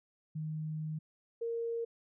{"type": "tone pair in turn", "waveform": "sine", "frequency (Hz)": [155.56, 463.5], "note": ["D#3", "A#4"], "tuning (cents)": [0, -10], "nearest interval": "octave + perfect fifth", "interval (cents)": 1890, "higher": "second", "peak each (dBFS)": [-35, -33], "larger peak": "second", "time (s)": [[0.35, 0.99], [1.41, 1.85]], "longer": "first", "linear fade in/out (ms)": 10, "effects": []}